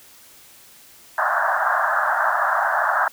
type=band-pass noise; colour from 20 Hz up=white; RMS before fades=-20 dBFS; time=1.18-3.08 s; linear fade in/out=2 ms; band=610 to 1700 Hz; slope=96 dB/octave; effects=white hiss -48 dBFS RMS until 3.12 s